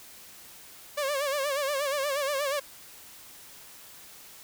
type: tone with vibrato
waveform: sawtooth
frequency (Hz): 564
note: C#5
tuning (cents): +30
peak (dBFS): -23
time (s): 0.97-2.6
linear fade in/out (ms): 10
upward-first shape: sine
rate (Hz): 8.4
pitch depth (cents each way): 97
effects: white hiss -49 dBFS RMS until 4.43 s